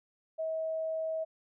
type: tone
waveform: sine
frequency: 641 Hz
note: E5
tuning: 49 cents flat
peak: -31 dBFS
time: 0.38-1.25 s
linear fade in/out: 20 ms
effects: none